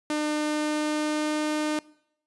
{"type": "tone with pitch glide", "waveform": "sawtooth", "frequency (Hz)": [301.7, 304.1], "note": ["D4", "D#4"], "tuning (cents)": [47, -40], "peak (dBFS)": -21, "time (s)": [0.1, 1.79], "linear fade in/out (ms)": 2, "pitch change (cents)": 13, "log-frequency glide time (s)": [0.34, 1.38], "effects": ["noise-tail reverb RT60 0.7 s tail -22 dB re dry", "resampled to 24000 Hz"]}